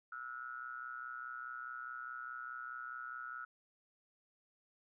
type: ring-modulated tone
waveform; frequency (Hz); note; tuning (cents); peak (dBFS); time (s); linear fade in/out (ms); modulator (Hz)
triangle; 62.4; B1; +19; -38; 0.12-3.45; 5; 1380
effects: none